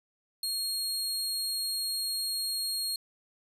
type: tone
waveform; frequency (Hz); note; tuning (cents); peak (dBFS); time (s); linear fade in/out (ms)
sawtooth; 4269; C8; +34; -27; 0.43-2.96; 2
effects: resampled to 32000 Hz